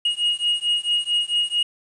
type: beating tone pair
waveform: triangle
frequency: 2874 / 2878.5 Hz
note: F7 / F#7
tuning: +49 / -48 cents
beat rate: 4.5 Hz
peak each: -21 dBFS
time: 0.05-1.63 s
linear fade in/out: 5 ms
effects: resampled to 22050 Hz + 8-bit